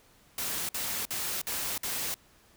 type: noise bursts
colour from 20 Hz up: white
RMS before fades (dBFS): -33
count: 5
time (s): 0.38-2.142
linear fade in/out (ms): 2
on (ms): 310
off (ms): 53
effects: pink hiss -61 dBFS RMS until 2.56 s